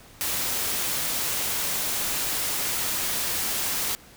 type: noise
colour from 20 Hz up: white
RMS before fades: -27 dBFS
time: 0.21-3.95 s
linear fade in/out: 0 ms
effects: pink hiss -50 dBFS RMS until 4.16 s